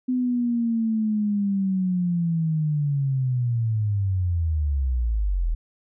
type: linear sweep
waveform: sine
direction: down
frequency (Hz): 254.8 to 38.37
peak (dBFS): -20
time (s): 0.08-5.55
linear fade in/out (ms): 10
effects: none